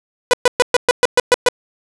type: tone bursts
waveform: sawtooth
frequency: 493.9 Hz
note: B4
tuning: in tune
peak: -4 dBFS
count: 9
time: 0.31-1.486 s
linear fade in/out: 0 ms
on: 24 ms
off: 120 ms
effects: resampled to 24000 Hz + 7-bit